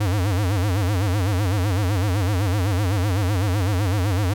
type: tone with vibrato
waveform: square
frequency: 96.9 Hz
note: G2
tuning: 20 cents flat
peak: -19 dBFS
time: 0-4.34 s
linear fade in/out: 10 ms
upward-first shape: sine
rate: 7.9 Hz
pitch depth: 180 cents each way
effects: none